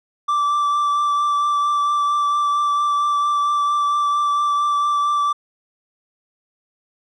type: tone with vibrato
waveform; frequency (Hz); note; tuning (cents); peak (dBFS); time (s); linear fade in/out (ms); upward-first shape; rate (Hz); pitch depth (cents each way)
triangle; 1168; D6; -10; -14; 0.28-5.33; 10; triangle; 4.4; 16
effects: resampled to 24000 Hz